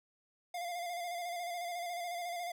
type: tone with vibrato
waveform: square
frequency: 698.5 Hz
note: F5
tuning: in tune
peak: -38 dBFS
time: 0.54-2.52 s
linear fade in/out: 5 ms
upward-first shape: square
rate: 14 Hz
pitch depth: 33 cents each way
effects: none